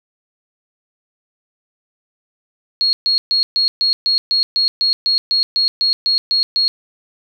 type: tone bursts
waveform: sine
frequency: 4300 Hz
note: C8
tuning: 47 cents sharp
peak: -12 dBFS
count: 16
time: 2.81-6.68 s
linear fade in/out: 0 ms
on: 120 ms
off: 130 ms
effects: none

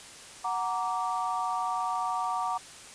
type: chord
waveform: sine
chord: Gb augmented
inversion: none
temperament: equal with one note detuned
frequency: 740 / 932.3 / 1166.5 Hz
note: Gb5 / Bb5 / D6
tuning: 0 / 0 / -12 cents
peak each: -32 dBFS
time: 0.44-2.58 s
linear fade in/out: 10 ms
effects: white hiss -47 dBFS RMS until 2.94 s + resampled to 22050 Hz

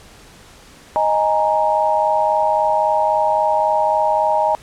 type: chord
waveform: sine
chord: D# suspended fourth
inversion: none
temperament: just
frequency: 622.3 / 829.7 / 933.4 Hz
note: D#5 / G#5 / A#5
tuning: 0 / -2 / +2 cents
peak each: -18 dBFS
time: 0.96-4.55 s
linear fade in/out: 0 ms
effects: pink hiss -44 dBFS RMS until 4.62 s + low-pass 10000 Hz 12 dB/octave

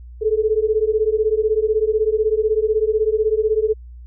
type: beating tone pair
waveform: sine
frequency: 426.1 / 442.1 Hz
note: G#4 / A4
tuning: +44 / +8 cents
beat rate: 16 Hz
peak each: -18 dBFS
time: 0.21-3.74 s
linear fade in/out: 20 ms
effects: added 60 Hz sine -35 dBFS peak until 4.06 s

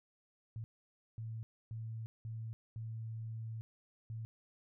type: tone bursts at uneven times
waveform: sine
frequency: 112.2 Hz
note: A2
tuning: 34 cents sharp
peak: -40 dBFS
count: 6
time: 0.56-0.64 / 1.18-1.43 / 1.71-2.06 / 2.25-2.53 / 2.76-3.61 / 4.1-4.25 s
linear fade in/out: 0 ms
effects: none

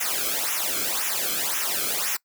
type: noise with flanger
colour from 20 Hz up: white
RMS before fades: -26 dBFS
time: 0-2.17 s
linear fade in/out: 10 ms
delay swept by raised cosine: 0.22 to 1.1 ms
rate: 1.9 Hz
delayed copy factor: -0.9
effects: noise-tail reverb RT60 0.1 s tail -23 dB re dry

